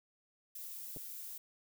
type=noise; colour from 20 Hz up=violet; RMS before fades=-46 dBFS; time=0.55-1.38 s; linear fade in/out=5 ms
type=clicks; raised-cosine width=2 ms; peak=-36 dBFS; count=2; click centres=0.963 / 0.97 s
effects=none